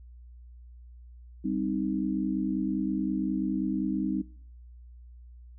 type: chord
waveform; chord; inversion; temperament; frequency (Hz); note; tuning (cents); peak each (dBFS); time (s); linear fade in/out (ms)
sine; C minor; second; equal; 196 / 261.6 / 311.1; G3 / C4 / Eb4; 0 / 0 / 0; -31; 1.44-4.22; 10
effects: noise-tail reverb RT60 0.5 s tail -21 dB re dry + added 60 Hz sine -46 dBFS peak until 5.58 s